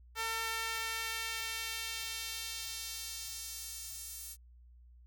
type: tone with high-pass filter sweep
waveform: sawtooth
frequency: 450.8 Hz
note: A4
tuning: 42 cents sharp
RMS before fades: -40 dBFS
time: 0.15-4.37 s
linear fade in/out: 50 ms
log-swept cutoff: 1200 to 8700 Hz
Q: 0.98
effects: added 60 Hz sine -55 dBFS peak until 5.06 s